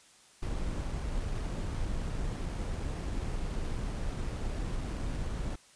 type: noise with sample-and-hold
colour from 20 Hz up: brown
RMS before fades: -34 dBFS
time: 0.42-5.56 s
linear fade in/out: 10 ms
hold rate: 7350 Hz
effects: white hiss -59 dBFS RMS until 5.75 s + resampled to 22050 Hz